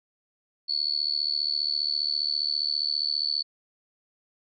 sine tone with amplitude modulation, 4425 Hz, C#8, 4 cents flat, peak -20 dBFS, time 0.68-3.43 s, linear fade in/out 20 ms, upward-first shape sine, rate 74.9 Hz, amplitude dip 100%, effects none

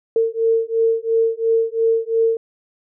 sine beating tone pair, 452.1 / 455 Hz, A4 / A#4, +47 / -42 cents, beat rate 2.9 Hz, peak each -18 dBFS, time 0.16-2.37 s, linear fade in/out 2 ms, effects none

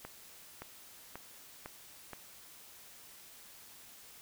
accelerating click train, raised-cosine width 0.5 ms, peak -28 dBFS, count 5, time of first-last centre 0.05-2.133 s, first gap 570 ms, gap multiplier 0.94, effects white hiss -55 dBFS RMS until 4.21 s

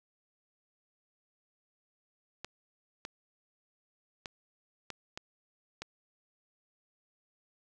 clicks, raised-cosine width 0.2 ms, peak -22 dBFS, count 6, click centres 2.446 / 3.051 / 4.258 / 4.903 / 5.175 / 5.82 s, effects none

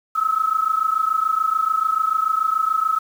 sine tone pair together, 1280.1 / 1307 Hz, D#6 / E6, +49 / -15 cents, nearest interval unison, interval 36 cents, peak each -20 dBFS, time 0.15-2.99 s, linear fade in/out 10 ms, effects 7-bit

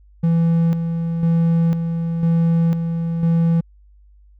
triangle tone with tremolo, 166.5 Hz, E3, 18 cents sharp, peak -11 dBFS, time 0.23-3.61 s, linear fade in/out 10 ms, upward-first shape square, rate 1 Hz, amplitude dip 50%, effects added 50 Hz sine -46 dBFS peak until 4.39 s

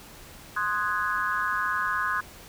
sine chord, Ab dominant seventh, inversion first, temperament equal, 1046.5 / 1244.5 / 1480 / 1661.2 Hz, C6 / Eb6 / Gb6 / Ab6, 0 / 0 / 0 / 0 cents, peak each -30 dBFS, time 0.56-2.21 s, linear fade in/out 10 ms, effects pink hiss -47 dBFS RMS until 2.48 s

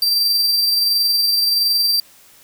45% pulse tone with amplitude modulation, 4699 Hz, D8, in tune, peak -12 dBFS, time 0.02-2 s, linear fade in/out 2 ms, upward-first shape sine, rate 21.4 Hz, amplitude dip 30%, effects white hiss -48 dBFS RMS until 2.43 s

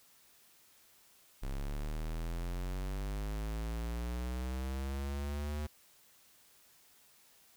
square linear sweep, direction up, 33 to 75.6 Hz, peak -36 dBFS, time 1.42-5.67 s, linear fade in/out 10 ms, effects white hiss -64 dBFS RMS until 7.56 s

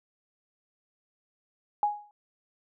sine tone with exponential decay, 830.6 Hz, G#5, in tune, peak -19 dBFS, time 1.83-2.11 s, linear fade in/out 1 ms, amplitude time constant 59 ms, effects none

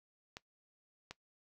clicks, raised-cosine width 0.2 ms, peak -27 dBFS, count 2, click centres 0.369 / 1.11 s, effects noise-tail reverb RT60 0.1 s tail -19 dB re dry

